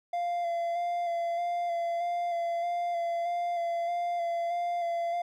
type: tone with vibrato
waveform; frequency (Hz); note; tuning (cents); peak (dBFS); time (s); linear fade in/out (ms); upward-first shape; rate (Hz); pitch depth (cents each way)
triangle; 690; F5; -21; -26; 0.13-5.22; 5; square; 1.6; 18
effects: none